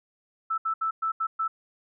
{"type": "tone bursts at uneven times", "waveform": "sine", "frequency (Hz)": 1318, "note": "E6", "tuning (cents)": -1, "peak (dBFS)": -24, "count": 6, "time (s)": [[0.5, 0.58], [0.65, 0.74], [0.81, 0.91], [1.02, 1.12], [1.2, 1.27], [1.39, 1.48]], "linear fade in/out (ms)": 10, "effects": []}